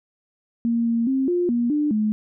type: tone with pitch steps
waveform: sine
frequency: 232.9 / 231.6 / 266.1 / 353.1 / 238.2 / 297.3 / 213.9 Hz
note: A#3 / A#3 / C4 / F4 / A#3 / D4 / A3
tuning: -1 / -11 / +29 / +19 / +38 / +21 / -49 cents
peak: -18 dBFS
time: 0.65-2.12 s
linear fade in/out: 0 ms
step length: 210 ms
effects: none